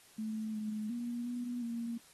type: tone with pitch steps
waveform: sine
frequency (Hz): 218.3 / 214.2 / 238.9 / 243.3 / 233.4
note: A3 / A3 / A#3 / B3 / A#3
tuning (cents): -13 / -46 / +43 / -26 / +2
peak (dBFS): -35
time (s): 0.18-1.98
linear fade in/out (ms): 10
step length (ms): 360
effects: white hiss -61 dBFS RMS until 2.13 s + AAC 32 kbps